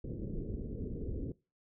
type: low-pass noise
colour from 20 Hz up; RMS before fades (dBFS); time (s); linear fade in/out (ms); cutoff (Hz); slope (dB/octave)
pink; -39; 0.04-1.32; 5; 470; 48
effects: noise-tail reverb RT60 0.3 s tail -22 dB re dry